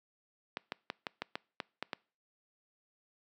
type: clicks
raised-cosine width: 0.3 ms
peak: -19 dBFS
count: 9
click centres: 0.571 / 0.721 / 0.901 / 1.068 / 1.22 / 1.355 / 1.602 / 1.826 / 1.932 s
effects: noise-tail reverb RT60 0.4 s tail -25 dB re dry + high-pass 200 Hz 12 dB/octave